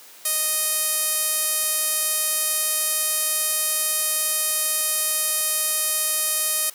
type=tone with band-pass filter; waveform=sawtooth; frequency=622.3 Hz; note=D#5; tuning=in tune; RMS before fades=-23 dBFS; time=0.25-6.7 s; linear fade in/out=5 ms; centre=11000 Hz; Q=2; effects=white hiss -46 dBFS RMS until 6.74 s + high-pass 300 Hz 12 dB/octave